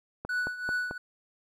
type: click train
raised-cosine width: 1 ms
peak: -21 dBFS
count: 4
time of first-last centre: 0.25-0.911 s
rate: 4.54 Hz
type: tone with tremolo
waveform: triangle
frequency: 1480 Hz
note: F#6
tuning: in tune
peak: -24 dBFS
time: 0.29-0.98 s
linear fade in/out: 5 ms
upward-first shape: triangle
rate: 2.7 Hz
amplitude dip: 80%
effects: none